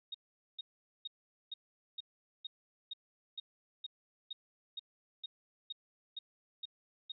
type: tone bursts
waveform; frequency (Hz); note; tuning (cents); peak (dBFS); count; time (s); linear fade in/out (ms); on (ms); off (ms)
sine; 3729; A#7; 0; -39; 16; 0.12-7.12; 5; 25; 440
effects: none